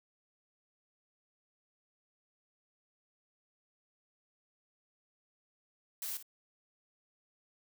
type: noise with echo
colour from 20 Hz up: blue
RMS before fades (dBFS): -39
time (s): 6.02-6.17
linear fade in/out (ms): 2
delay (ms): 57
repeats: 1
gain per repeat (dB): -12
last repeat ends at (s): 6.227
effects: none